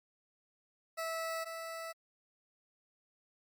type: tone pair in turn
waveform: 20% pulse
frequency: 653 / 656.3 Hz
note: E5 / E5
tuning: -17 / -8 cents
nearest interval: unison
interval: 9 cents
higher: second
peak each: -31 / -36 dBFS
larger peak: first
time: 0.97-1.45 / 1.45-1.93 s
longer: neither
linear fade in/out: 20 ms
effects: Opus 48 kbps